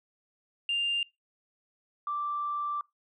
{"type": "tone pair in turn", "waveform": "sine", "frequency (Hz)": [2797, 1173.5], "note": ["F7", "D6"], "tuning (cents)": [2, -2], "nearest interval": "octave + minor third", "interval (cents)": 1504, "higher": "first", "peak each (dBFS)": [-25, -29], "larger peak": "first", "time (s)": [[0.69, 1.03], [2.07, 2.81]], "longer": "second", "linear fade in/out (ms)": 2, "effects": ["noise-tail reverb RT60 0.2 s tail -23 dB re dry", "tanh soft clip ceiling -22 dBFS"]}